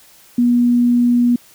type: tone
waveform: sine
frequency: 241.8 Hz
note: B3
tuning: 36 cents flat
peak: -10 dBFS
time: 0.38-1.36 s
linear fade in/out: 5 ms
effects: white hiss -47 dBFS RMS until 1.54 s